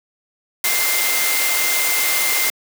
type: tone in noise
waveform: sine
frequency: 2093 Hz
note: C7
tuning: in tune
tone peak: -22 dBFS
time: 0.64-2.5 s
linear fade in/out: 2 ms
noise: white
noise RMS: -19 dBFS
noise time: 0.64-2.5 s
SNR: -6 dB
effects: high-pass 400 Hz 12 dB/octave